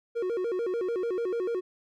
triangle tone with vibrato, 414.6 Hz, G#4, 3 cents flat, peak -25 dBFS, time 0.15-1.61 s, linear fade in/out 20 ms, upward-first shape square, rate 6.8 Hz, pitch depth 210 cents each way, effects none

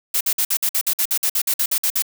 blue noise bursts, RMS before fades -19 dBFS, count 16, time 0.14-2.023 s, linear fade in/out 5 ms, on 68 ms, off 53 ms, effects none

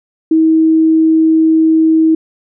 sine tone, 320 Hz, D#4, 49 cents sharp, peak -6 dBFS, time 0.31-2.15 s, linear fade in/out 5 ms, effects none

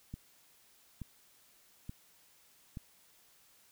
click train, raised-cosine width 5 ms, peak -29 dBFS, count 4, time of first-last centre 0.14-2.772 s, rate 1.14 Hz, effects white hiss -65 dBFS RMS until 3.71 s

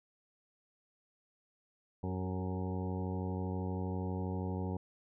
harmonic tone with a mistuned harmonic, 92.5 Hz, F#2, in tune, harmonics 1 / 2 / 3 / 4 / 5 / 6 / 8 / 9 / 10, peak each -37 / -39 / -44 / -45 / -46 / -51 / -52 / -49 / -52 dBFS, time 2.03-4.77 s, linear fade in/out 5 ms, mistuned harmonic 4, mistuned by +31 cents, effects none

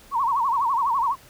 sine tone with vibrato, 1015 Hz, B5, 47 cents sharp, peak -19 dBFS, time 0.11-1.16 s, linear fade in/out 50 ms, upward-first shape sine, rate 12 Hz, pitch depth 190 cents each way, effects pink hiss -50 dBFS RMS until 1.29 s

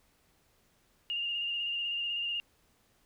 sine tone with vibrato, 2818 Hz, F7, 15 cents sharp, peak -31 dBFS, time 1.1-2.4 s, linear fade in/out 0 ms, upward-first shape square, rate 16 Hz, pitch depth 20 cents each way, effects pink hiss -69 dBFS RMS until 3.05 s

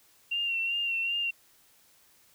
sine tone with vibrato, 2755 Hz, F7, 24 cents flat, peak -27 dBFS, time 0.31-1.31 s, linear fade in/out 10 ms, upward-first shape sine, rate 2.6 Hz, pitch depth 38 cents each way, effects white hiss -62 dBFS RMS until 2.34 s

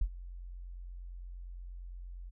sine tone with ADSR envelope, 44.32 Hz, F1, 26 cents sharp, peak -24 dBFS, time 0.01-2.31 s, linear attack 6 ms, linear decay 63 ms, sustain -18 dB, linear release 29 ms, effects none

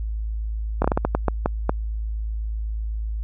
slowing click train, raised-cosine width 1 ms, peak -5 dBFS, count 10, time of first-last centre 0.82-1.694 s, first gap 24 ms, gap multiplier 1.33, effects added 54 Hz sine -24 dBFS peak until 3.23 s

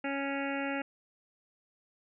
harmonic tone, 277.2 Hz, C#4, in tune, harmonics 1 / 2 / 3 / 5 / 6 / 7 / 8 / 9 / 10, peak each -35 / -38 / -40 / -42 / -43 / -43 / -44 / -45 / -45 dBFS, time 0.04-0.82 s, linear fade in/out 5 ms, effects none

